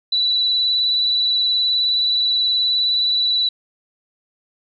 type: tone with vibrato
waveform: sine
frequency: 3959 Hz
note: B7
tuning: 3 cents sharp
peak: -15 dBFS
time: 0.12-3.49 s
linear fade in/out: 5 ms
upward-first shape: triangle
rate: 19 Hz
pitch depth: 26 cents each way
effects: none